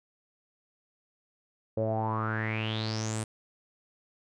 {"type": "tone with low-pass filter sweep", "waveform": "sawtooth", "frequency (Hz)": 110, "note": "A2", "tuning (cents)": 0, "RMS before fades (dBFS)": -31, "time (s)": [1.77, 3.24], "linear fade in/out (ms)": 5, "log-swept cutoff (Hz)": [510, 9100], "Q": 8.7, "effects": []}